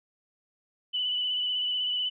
sine tone with vibrato, 2983 Hz, F#7, 13 cents sharp, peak -26 dBFS, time 0.93-2.1 s, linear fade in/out 20 ms, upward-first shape square, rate 16 Hz, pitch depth 19 cents each way, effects none

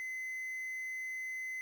triangle tone with quantisation, 2042 Hz, C7, 43 cents flat, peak -36 dBFS, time 0-1.61 s, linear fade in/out 0 ms, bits 10, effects none

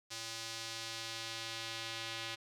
square tone with band-pass filter sweep, 113.6 Hz, A#2, 44 cents flat, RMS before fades -43 dBFS, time 0.1-2.36 s, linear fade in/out 20 ms, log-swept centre 5300 to 3400 Hz, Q 1.3, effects none

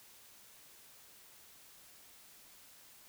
silence, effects white hiss -59 dBFS RMS until 3.08 s

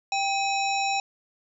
harmonic tone with a mistuned harmonic, 788 Hz, G5, 9 cents sharp, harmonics 1 / 3 / 5 / 7 / 9, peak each -25 / -29 / -34 / -35 / -37 dBFS, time 0.12-1 s, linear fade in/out 2 ms, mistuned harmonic 3, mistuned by +120 cents, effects none

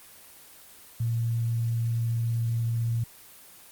sine tone, 116 Hz, A#2, 8 cents flat, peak -24 dBFS, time 1-3.04 s, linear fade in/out 5 ms, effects white hiss -50 dBFS RMS until 3.71 s + Opus 24 kbps

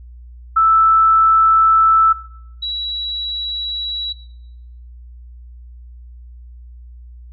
sine tone pair in turn, 1318.5 / 3905 Hz, E6 / B7, 0 / -20 cents, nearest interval octave + perfect fifth, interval 1880 cents, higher second, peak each -9 / -20 dBFS, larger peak first, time 0.56-2.13 / 2.62-4.13 s, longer first, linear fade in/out 10 ms, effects noise-tail reverb RT60 0.8 s tail -19 dB re dry + added 60 Hz sine -35 dBFS peak until 7.32 s

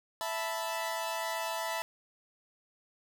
sawtooth chord, E suspended fourth, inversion none, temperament equal, 659.3 / 880 / 987.8 Hz, E5 / A5 / B5, 0 / 0 / 0 cents, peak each -33 / -34 / -34 dBFS, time 0.21-1.82 s, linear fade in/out 0 ms, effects none

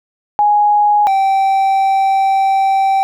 sine / triangle tone pair in turn, 830.6 / 776.9 Hz, G#5 / G5, 0 / -16 cents, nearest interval minor second, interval 116 cents, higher first, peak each -8 dBFS, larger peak neither, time 0.39-1.07 / 1.07-3.03 s, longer second, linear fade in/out 0 ms, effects none

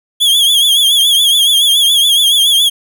45% pulse tone with vibrato, 3322 Hz, G#7, in tune, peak -7 dBFS, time 0.2-2.7 s, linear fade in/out 20 ms, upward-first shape triangle, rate 7.1 Hz, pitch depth 98 cents each way, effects none

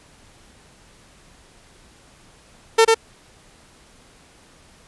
sawtooth tone with echo, 450 Hz, A4, 39 cents sharp, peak -6 dBFS, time 2.78-2.85 s, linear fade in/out 10 ms, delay 96 ms, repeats 1, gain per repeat -2 dB, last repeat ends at 2.946 s, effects pink hiss -51 dBFS RMS until 4.87 s + resampled to 24000 Hz

